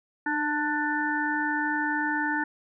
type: harmonic tone with a mistuned harmonic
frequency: 296 Hz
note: D4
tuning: 14 cents sharp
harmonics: 1 / 3 / 5 / 6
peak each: -30 / -30 / -30 / -30 dBFS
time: 0.26-2.44 s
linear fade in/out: 5 ms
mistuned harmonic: 1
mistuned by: +26 cents
effects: none